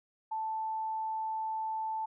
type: tone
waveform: sine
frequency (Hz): 880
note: A5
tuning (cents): 0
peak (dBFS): -32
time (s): 0.31-2.06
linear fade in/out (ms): 10
effects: none